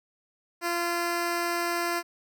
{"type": "tone", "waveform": "10% pulse", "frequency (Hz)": 344.3, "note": "F4", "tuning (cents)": -25, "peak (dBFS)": -18, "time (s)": [0.61, 2.03], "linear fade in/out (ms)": 50, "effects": []}